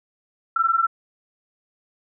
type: tone pair together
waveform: sine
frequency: 1335 / 1356 Hz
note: E6 / E6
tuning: +22 / +49 cents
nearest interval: unison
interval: 27 cents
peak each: -20 dBFS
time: 0.56-0.87 s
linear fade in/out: 5 ms
effects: none